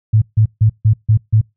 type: tone bursts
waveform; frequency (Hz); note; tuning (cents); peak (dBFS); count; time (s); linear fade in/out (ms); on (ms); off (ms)
sine; 108.9; A2; -17; -7; 6; 0.13-1.414; 10; 89; 150
effects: noise-tail reverb RT60 0.2 s tail -25 dB re dry